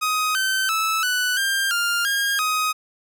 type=tone with pitch steps; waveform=sawtooth; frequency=1255 / 1540 / 1308 / 1488 / 1593 / 1401 / 1621 / 1256 Hz; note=D#6 / G6 / E6 / F#6 / G6 / F6 / G#6 / D#6; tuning=+15 / -31 / -14 / +9 / +27 / +5 / -42 / +16 cents; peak=-16 dBFS; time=0.01-2.73 s; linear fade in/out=20 ms; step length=340 ms; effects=none